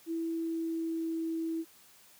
sine tone with pitch glide, 329.6 to 326.4 Hz, E4 to E4, 0 to -17 cents, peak -31 dBFS, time 0.06-1.65 s, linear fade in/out 50 ms, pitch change -17 cents, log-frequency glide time 0.22-1.23 s, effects white hiss -59 dBFS RMS until 2.19 s + high-pass 60 Hz 12 dB/octave

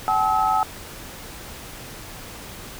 sine tone cluster, 761 / 856 / 1288 Hz, F#5 / A5 / E6, +48 / -48 / -41 cents, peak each -22 / -21 / -22 dBFS, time 0.08-0.63 s, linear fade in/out 0 ms, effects pink hiss -38 dBFS RMS until 2.79 s

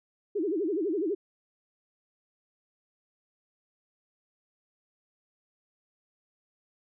sine tone with vibrato, 360.7 Hz, F#4, 44 cents flat, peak -26 dBFS, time 0.35-1.15 s, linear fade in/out 10 ms, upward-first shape sine, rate 12 Hz, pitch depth 280 cents each way, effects none

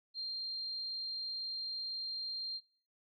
sine tone, 4186 Hz, C8, in tune, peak -37 dBFS, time 0.14-2.61 s, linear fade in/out 50 ms, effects noise-tail reverb RT60 0.5 s tail -24 dB re dry

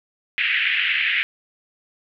white band-pass noise, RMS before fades -21 dBFS, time 0.38-1.23 s, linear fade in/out 0 ms, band 1700 to 2900 Hz, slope 48 dB/octave, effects none

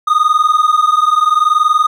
triangle tone pair together, 1223.8 / 1244.5 Hz, D#6 / D#6, -29 / 0 cents, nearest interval unison, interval 29 cents, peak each -10 dBFS, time 0.07-1.87 s, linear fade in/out 10 ms, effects none

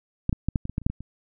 clicks, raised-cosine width 5 ms, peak -10 / -11 / -11 / -10 / -19 / -21 / -13 / -30 / -7 / -18 / -25 dBFS, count 11, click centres 0.294 / 0.328 / 0.486 / 0.558 / 0.654 / 0.696 / 0.781 / 0.817 / 0.865 / 0.9 / 1.006 s, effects none

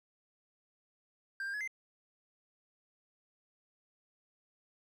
triangle tone with pitch steps, 1584 / 1597 / 1691 / 2076 Hz, G6 / G6 / G#6 / C7, +18 / +32 / +31 / -14 cents, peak -34 dBFS, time 1.4-1.676 s, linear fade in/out 2 ms, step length 69 ms, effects none

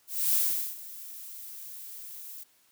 violet noise with ADSR envelope, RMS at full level -24 dBFS, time 0.07-2.44 s, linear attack 260 ms, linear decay 420 ms, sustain -19 dB, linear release 15 ms, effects white hiss -65 dBFS RMS until 2.71 s + high-pass 60 Hz 12 dB/octave

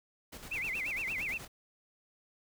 pink noise with tremolo, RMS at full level -46 dBFS, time 0.32-1.48 s, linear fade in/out 10 ms, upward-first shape square, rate 9.3 Hz, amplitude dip 50%
sine tone with vibrato, 2346 Hz, D7, 2 cents flat, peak -33 dBFS, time 0.51-1.38 s, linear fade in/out 10 ms, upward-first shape sine, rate 8.6 Hz, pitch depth 260 cents each way
effects none

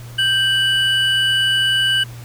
triangle tone pair together, 1568 / 2960 Hz, G6 / F#7, 0 / 0 cents, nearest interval major seventh, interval 1100 cents, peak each -17 / -14 dBFS, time 0.18-2.04 s, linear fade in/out 10 ms, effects added 119 Hz sine -32 dBFS peak until 2.24 s + pink hiss -42 dBFS RMS until 2.24 s

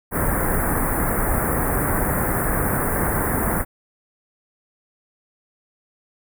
pink band-stop noise, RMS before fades -21 dBFS, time 0.11-3.65 s, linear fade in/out 50 ms, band 1900 to 9400 Hz, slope 48 dB/octave, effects none

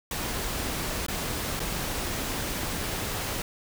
pink noise with dropouts, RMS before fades -31 dBFS, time 0.11-3.42 s, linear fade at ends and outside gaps 2 ms, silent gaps 1.065-1.083 / 1.595-1.601 s, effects none

